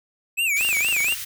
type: tone with vibrato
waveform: square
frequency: 2500 Hz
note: D#7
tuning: 8 cents sharp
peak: -20 dBFS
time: 0.37-1.15 s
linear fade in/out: 20 ms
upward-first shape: sine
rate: 4.3 Hz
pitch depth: 200 cents each way
type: band-stop noise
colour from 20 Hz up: white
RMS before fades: -32 dBFS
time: 0.56-1.25 s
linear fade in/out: 10 ms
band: 110 to 1500 Hz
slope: 24 dB/octave
type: click train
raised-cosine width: 0.3 ms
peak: -17 dBFS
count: 14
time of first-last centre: 0.61-1.124 s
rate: 25.3 Hz
effects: none